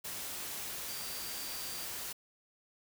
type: tone in noise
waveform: sine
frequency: 4699 Hz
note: D8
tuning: in tune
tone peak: -47 dBFS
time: 0.88-1.86 s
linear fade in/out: 10 ms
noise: white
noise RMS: -41 dBFS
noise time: 0.04-2.13 s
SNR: -9 dB
effects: none